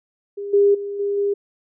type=tone with level steps; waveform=sine; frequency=403.6 Hz; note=G#4; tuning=49 cents flat; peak=-26 / -11 / -25 / -19 / -17 dBFS; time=0.37-1.34 s; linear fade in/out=10 ms; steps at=0.53 / 0.74 / 0.99 / 1.17 s; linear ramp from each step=10 ms; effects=none